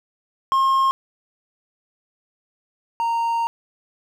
triangle tone pair in turn, 1071 / 925.9 Hz, C6 / A#5, +40 / -12 cents, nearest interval minor third, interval 252 cents, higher first, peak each -13 / -17 dBFS, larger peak first, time 0.52-0.91 / 3-3.47 s, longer second, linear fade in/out 0 ms, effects none

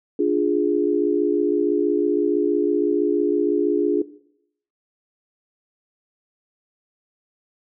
sine chord, D diminished, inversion none, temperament equal, 293.7 / 349.2 / 415.3 Hz, D4 / F4 / Ab4, 0 / 0 / 0 cents, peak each -21 dBFS, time 0.19-4.02 s, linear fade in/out 5 ms, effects noise-tail reverb RT60 0.7 s tail -17 dB re dry

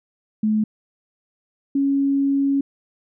sine tone pair in turn, 215.1 / 277 Hz, A3 / C#4, -39 / -1 cents, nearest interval major third, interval 438 cents, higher second, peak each -16 / -16 dBFS, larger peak neither, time 0.43-0.64 / 1.75-2.61 s, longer second, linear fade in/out 5 ms, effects none

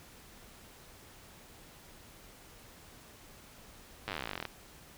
slowing click train, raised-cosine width 0.3 ms, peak -20 dBFS, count 24, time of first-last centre 4.08-4.453 s, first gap 9 ms, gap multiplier 1.05, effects pink hiss -55 dBFS RMS until 4.97 s

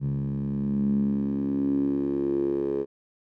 10% pulse tone with band-pass filter sweep, 69.3 Hz, C#2, in tune, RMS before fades -26 dBFS, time 0-2.86 s, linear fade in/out 50 ms, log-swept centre 150 to 410 Hz, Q 6.7, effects none

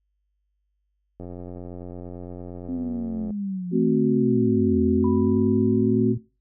click train, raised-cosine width 2 ms, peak -24 dBFS, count 188, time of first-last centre 1.2-3.306 s, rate 88.8 Hz
sine linear two-way sweep, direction down then up, 261.6 to 83.8 to 119 Hz, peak -26 dBFS, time 2.68-6.18 s, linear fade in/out 10 ms, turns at 4.81 s
sine chord, F# diminished, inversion first, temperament equal, 220 / 261.6 / 370 Hz, A3 / C4 / F#4, 0 / 0 / 0 cents, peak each -22 dBFS, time 3.71-6.16 s, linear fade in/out 50 ms
sine tone with exponential decay, 986 Hz, B5, 3 cents flat, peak -32 dBFS, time 5.04-6.15 s, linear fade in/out 2 ms, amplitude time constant 240 ms
effects noise-tail reverb RT60 0.3 s tail -19 dB re dry + added 50 Hz sine -70 dBFS peak until 6.4 s

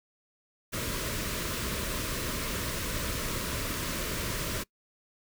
pink band-stop noise, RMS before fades -33 dBFS, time 0.72-4.64 s, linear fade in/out 20 ms, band 660 to 940 Hz, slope 96 dB/octave, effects noise-tail reverb RT60 0.1 s tail -23 dB re dry

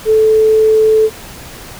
sine tone, 436.8 Hz, A4, 13 cents flat, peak -6 dBFS, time 0.05-1.1 s, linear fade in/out 50 ms, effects pink hiss -32 dBFS RMS until 1.79 s

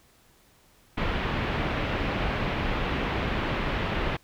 pink low-pass noise, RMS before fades -28 dBFS, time 0.97-4.17 s, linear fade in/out 10 ms, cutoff 3100 Hz, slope 24 dB/octave, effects pink hiss -60 dBFS RMS until 4.23 s

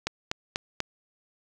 click train, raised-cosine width 0.2 ms, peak -10 dBFS, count 4, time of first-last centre 0.07-0.803 s, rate 4.09 Hz, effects none

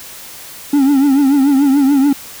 triangle tone with vibrato, 277.2 Hz, C#4, in tune, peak -6 dBFS, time 0.73-2.13 s, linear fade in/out 5 ms, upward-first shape triangle, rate 6.9 Hz, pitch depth 110 cents each way, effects white hiss -33 dBFS RMS until 2.4 s

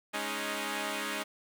5% pulse chord, Ab suspended fourth, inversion none, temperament equal with one note detuned, 208.3 / 277.2 / 311.1 Hz, Ab3 / Db4 / Eb4, +5 / 0 / 0 cents, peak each -26 dBFS, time 0.13-1.24 s, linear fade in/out 20 ms, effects none

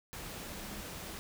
sine tone in noise, 206.7 Hz, G#3, 8 cents flat, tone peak -50 dBFS, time 0.51-0.81 s, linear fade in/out 0 ms, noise pink, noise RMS -44 dBFS, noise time 0.13-1.19 s, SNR -9 dB, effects none

